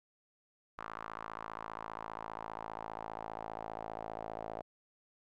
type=tone with band-pass filter sweep; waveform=sawtooth; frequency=55 Hz; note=A1; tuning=in tune; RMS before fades=-44 dBFS; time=0.78-4.62 s; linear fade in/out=5 ms; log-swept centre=1200 to 680 Hz; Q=3.2; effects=none